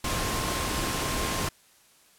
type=tone in noise; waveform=sine; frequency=1059 Hz; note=C6; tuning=21 cents sharp; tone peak=-36 dBFS; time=0.04-1.49 s; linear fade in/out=5 ms; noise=pink; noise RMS=-29 dBFS; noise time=0.04-1.49 s; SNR=-10 dB; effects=white hiss -59 dBFS RMS until 2.18 s + low-pass 12000 Hz 12 dB/octave

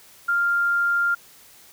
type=tone; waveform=sine; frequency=1396.9 Hz; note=F6; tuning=in tune; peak=-18 dBFS; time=0.28-1.15 s; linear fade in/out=10 ms; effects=white hiss -50 dBFS RMS until 1.72 s

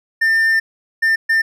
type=tone bursts at uneven times; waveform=triangle; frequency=1798 Hz; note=A6; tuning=37 cents sharp; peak=-10 dBFS; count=3; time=0.21-0.6 / 1.02-1.16 / 1.29-1.42 s; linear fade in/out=10 ms; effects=none

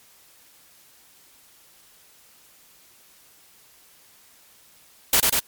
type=noise with echo; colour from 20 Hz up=white; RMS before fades=-17 dBFS; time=5.13-5.2 s; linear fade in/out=2 ms; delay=97 ms; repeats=2; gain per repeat=-2 dB; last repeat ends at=5.394 s; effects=white hiss -54 dBFS RMS until 5.47 s + MP3 96 kbps

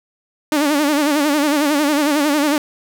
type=tone with vibrato; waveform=sawtooth; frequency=293.8 Hz; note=D4; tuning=1 cent sharp; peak=-10 dBFS; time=0.52-2.58 s; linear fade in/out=2 ms; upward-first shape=sine; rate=11 Hz; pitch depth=91 cents each way; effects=none

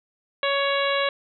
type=harmonic tone; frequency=558 Hz; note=C#5; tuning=11 cents sharp; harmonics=1 / 2 / 3 / 4 / 5 / 6 / 7; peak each=-24 / -27 / -29 / -30 / -31 / -32 / -32 dBFS; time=0.43-1.09 s; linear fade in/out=2 ms; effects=none

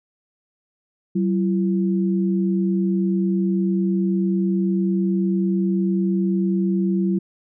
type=tone pair together; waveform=sine; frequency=190 / 339.1 Hz; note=F#3 / E4; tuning=+46 / +49 cents; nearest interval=minor seventh; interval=1003 cents; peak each=-18 / -24 dBFS; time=1.15-7.19 s; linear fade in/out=10 ms; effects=none

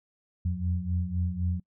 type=tone cluster; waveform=sine; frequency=84.4 / 88.3 / 180.7 Hz; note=E2 / F2 / F#3; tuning=+41 / +20 / -41 cents; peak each=-30 / -30 / -33 dBFS; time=0.45-1.6 s; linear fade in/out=5 ms; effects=noise-tail reverb RT60 0.1 s tail -26 dB re dry

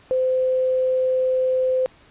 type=tone with quantisation; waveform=sine; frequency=515 Hz; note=C5; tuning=28 cents flat; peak=-17 dBFS; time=0.11-1.86 s; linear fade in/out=0 ms; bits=7; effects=pink hiss -52 dBFS RMS until 2.1 s + resampled to 8000 Hz

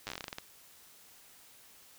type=slowing click train; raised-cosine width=0.2 ms; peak=-21 dBFS; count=13; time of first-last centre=0.07-0.384 s; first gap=9 ms; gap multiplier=1.18; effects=white hiss -58 dBFS RMS until 1.98 s

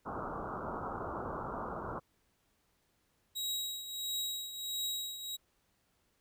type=low-pass noise; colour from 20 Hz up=white; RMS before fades=-40 dBFS; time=0.05-2 s; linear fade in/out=20 ms; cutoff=1400 Hz; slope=96 dB/octave
type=tone with tremolo; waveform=sawtooth; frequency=3830 Hz; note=A#7; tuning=46 cents sharp; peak=-30 dBFS; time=3.35-5.37 s; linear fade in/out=20 ms; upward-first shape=triangle; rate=1.5 Hz; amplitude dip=70%
effects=pink hiss -75 dBFS RMS until 6.2 s

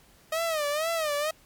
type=tone with vibrato; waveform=sawtooth; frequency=622.3 Hz; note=D#5; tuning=in tune; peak=-22 dBFS; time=0.32-1.31 s; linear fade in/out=5 ms; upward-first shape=sine; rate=2.1 Hz; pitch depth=130 cents each way; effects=pink hiss -58 dBFS RMS until 1.45 s + MP3 96 kbps

